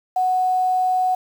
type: tone with quantisation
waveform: sine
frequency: 740 Hz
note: F#5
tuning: in tune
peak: -16 dBFS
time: 0.16-1.15 s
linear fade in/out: 5 ms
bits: 7
effects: none